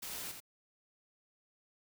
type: noise with echo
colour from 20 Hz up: white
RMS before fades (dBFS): -43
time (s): 0.02-0.32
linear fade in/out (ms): 10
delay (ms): 84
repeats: 1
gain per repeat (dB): -6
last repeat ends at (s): 0.404
effects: none